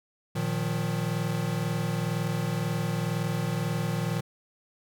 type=chord; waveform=square; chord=Bb suspended fourth; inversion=none; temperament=equal with one note detuned; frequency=116.54 / 155.56 / 177.56 Hz; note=Bb2 / Eb3 / F3; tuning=0 / 0 / +29 cents; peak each=-32 / -31 / -33 dBFS; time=0.35-4.21 s; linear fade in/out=10 ms; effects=none